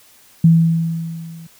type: tone with level ramp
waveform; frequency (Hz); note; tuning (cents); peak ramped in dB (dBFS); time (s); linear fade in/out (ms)
sine; 164.81; E3; 0; -5 to -34; 0.44-1.47; 5
effects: white hiss -49 dBFS RMS until 1.59 s